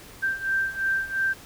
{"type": "beating tone pair", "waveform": "sine", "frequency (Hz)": [1568, 1570.9], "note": ["G6", "G6"], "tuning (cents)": [0, 3], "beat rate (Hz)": 2.9, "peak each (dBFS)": [-28, -25], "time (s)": [0.22, 1.34], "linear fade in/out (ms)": 20, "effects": ["pink hiss -46 dBFS RMS until 1.45 s"]}